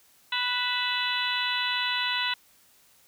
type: harmonic tone with a mistuned harmonic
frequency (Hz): 493.9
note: B4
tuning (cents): 0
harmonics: 2 / 3 / 4 / 5 / 6 / 7 / 8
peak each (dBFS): -33 / -33 / -33 / -33 / -33 / -33 / -33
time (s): 0.32-2.34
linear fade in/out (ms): 5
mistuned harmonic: 5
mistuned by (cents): +94
effects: white hiss -60 dBFS RMS until 3.07 s